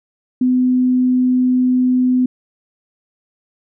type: tone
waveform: sine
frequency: 252.7 Hz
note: B3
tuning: 40 cents sharp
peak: -11 dBFS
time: 0.41-2.26 s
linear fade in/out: 5 ms
effects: none